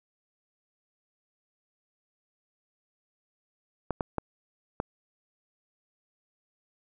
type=clicks; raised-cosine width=1 ms; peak=-14 dBFS; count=4; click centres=3.907 / 4.008 / 4.183 / 4.801 s; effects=none